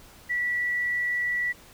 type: tone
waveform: sine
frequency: 1951 Hz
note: B6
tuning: 22 cents flat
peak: -24 dBFS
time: 0.29-1.53 s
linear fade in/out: 20 ms
effects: pink hiss -51 dBFS RMS until 1.73 s